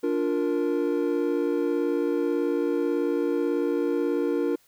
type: chord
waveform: triangle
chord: Bb major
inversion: first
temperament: just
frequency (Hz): 291.4 / 349.6 / 466.2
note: D4 / F4 / Bb4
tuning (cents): -13 / +2 / 0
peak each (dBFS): -25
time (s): 0.03-4.56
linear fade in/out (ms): 10
effects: white hiss -62 dBFS RMS until 4.67 s